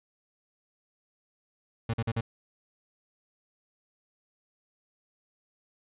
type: tone bursts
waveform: 35% pulse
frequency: 113.7 Hz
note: A#2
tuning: 43 cents flat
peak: -25 dBFS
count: 4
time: 1.89-2.209 s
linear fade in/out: 5 ms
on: 46 ms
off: 45 ms
effects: resampled to 8000 Hz + 11-bit